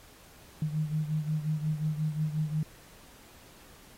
sine beating tone pair, 152.9 / 158.5 Hz, D#3 / D#3, -30 / +32 cents, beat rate 5.6 Hz, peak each -29 / -34 dBFS, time 0.62-2.63 s, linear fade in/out 2 ms, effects pink hiss -55 dBFS RMS until 3.97 s + AAC 48 kbps

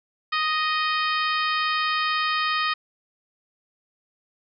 harmonic tone, 622.3 Hz, D#5, in tune, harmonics 2 / 3 / 4 / 5 / 6 / 7 / 8, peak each -24 / -28 / -30 / -32 / -34 / -35 / -36 dBFS, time 0.32-2.74 s, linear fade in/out 10 ms, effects none

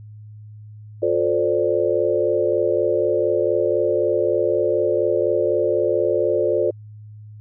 sine chord, D minor seventh, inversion first, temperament equal with one note detuned, 355.5 / 440 / 523.3 / 587.3 Hz, F4 / A4 / C5 / D5, +31 / 0 / 0 / 0 cents, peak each -22 dBFS, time 1.02-6.71 s, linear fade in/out 10 ms, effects added 106 Hz sine -37 dBFS peak until 7.4 s

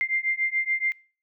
sine beating tone pair, 2093 / 2100 Hz, C7 / C7, 0 / +6 cents, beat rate 7 Hz, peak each -26 dBFS, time 0.01-0.92 s, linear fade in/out 0 ms, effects noise-tail reverb RT60 0.4 s tail -22 dB re dry

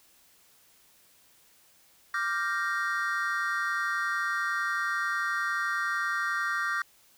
triangle chord, G minor seventh, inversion second, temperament equal, 1174.7 / 1396.9 / 1568 / 1864.7 Hz, D6 / F6 / G6 / Bb6, 0 / 0 / 0 / 0 cents, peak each -31 dBFS, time 2.14-6.82 s, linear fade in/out 2 ms, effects white hiss -61 dBFS RMS until 7.17 s

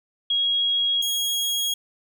sine / sawtooth tone pair in turn, 3298 / 3298 Hz, G#7 / G#7, -13 / -13 cents, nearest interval unison, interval 0 cents, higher neither, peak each -19 dBFS, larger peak neither, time 0.3-1.02 / 1.02-1.74 s, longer neither, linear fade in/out 5 ms, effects none

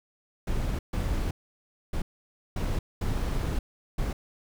brown noise bursts at uneven times, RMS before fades -28 dBFS, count 6, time 0.47-0.79 / 0.93-1.31 / 1.93-2.02 / 2.56-2.79 / 3.01-3.59 / 3.98-4.13 s, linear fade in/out 5 ms, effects none

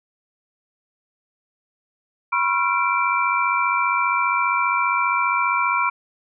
sine tone cluster, 980 / 1075 / 1367 / 2342 Hz, B5 / C6 / F6 / D7, -14 / +47 / -37 / -5 cents, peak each -23 dBFS, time 2.32-5.9 s, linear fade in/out 10 ms, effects none

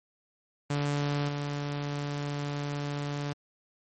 sawtooth tone with level steps, 144.4 Hz, D3, 29 cents flat, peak -23 / -27 dBFS, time 0.7-3.33 s, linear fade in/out 5 ms, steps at 1.28 s, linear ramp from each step 10 ms, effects MP3 32 kbps

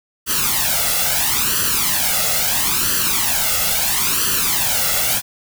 white noise with flanger, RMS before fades -18 dBFS, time 0.26-5.22 s, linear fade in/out 50 ms, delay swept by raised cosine 0.66 to 1.49 ms, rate 0.75 Hz, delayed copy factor +0.75, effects none

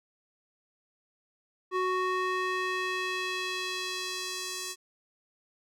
square tone with band-pass filter sweep, 370 Hz, F#4, in tune, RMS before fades -32 dBFS, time 1.71-4.76 s, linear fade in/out 50 ms, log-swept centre 1000 to 7000 Hz, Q 1.1, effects none

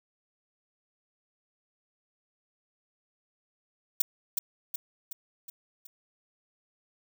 violet noise with echo, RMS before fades -22 dBFS, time 4-4.02 s, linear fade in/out 5 ms, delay 370 ms, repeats 5, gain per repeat -5 dB, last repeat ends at 5.87 s, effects none

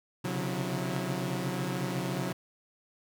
sawtooth tone cluster, 130.5 / 138.6 / 144.3 / 181.6 / 326.6 Hz, C3 / C#3 / D3 / F#3 / E4, -4 / 0 / -30 / -32 / -16 cents, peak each -32 / -36 / -36 / -30 / -36 dBFS, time 0.24-2.33 s, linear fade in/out 10 ms, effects none

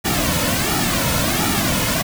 pink noise with flanger, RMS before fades -19 dBFS, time 0.04-2.03 s, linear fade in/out 20 ms, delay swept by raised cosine 1.9 to 2.56 ms, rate 1.4 Hz, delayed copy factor -0.7, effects none

